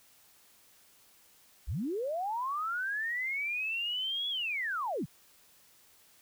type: linear two-way sweep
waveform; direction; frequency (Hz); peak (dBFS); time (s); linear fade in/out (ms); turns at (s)
sine; up then down; 38.89 to 3400 to 92.8; -31; 1.67-5.06; 20; 4.29
effects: white hiss -62 dBFS RMS until 6.21 s